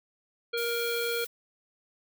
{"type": "harmonic tone", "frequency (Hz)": 470, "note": "A#4", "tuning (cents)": 14, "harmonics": [1, 3, 5, 7, 9], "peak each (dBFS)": [-30, -35, -37, -38, -40], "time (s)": [0.53, 1.25], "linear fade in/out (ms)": 10}
{"type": "noise", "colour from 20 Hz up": "blue", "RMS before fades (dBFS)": -39, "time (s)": [0.57, 1.27], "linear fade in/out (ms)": 10}
{"effects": []}